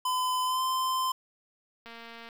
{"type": "tone with pitch glide", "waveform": "square", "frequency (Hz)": [1014, 1034.7], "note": ["B5", "C6"], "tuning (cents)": [45, -20], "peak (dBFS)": -27, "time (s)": [0.05, 1.12], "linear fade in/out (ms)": 5, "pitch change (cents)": 35, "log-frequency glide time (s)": [0.44, 0.62]}
{"type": "click train", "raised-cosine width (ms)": 0.3, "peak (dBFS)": -30, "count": 100, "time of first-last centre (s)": [1.86, 2.289], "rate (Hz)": 231}
{"effects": ["9-bit"]}